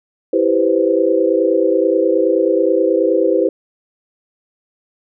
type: chord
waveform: sine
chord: C major seventh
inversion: first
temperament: equal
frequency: 329.6 / 392 / 493.9 / 523.3 Hz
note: E4 / G4 / B4 / C5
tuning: 0 / 0 / 0 / 0 cents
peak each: -17 dBFS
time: 0.33-3.49 s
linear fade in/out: 5 ms
effects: none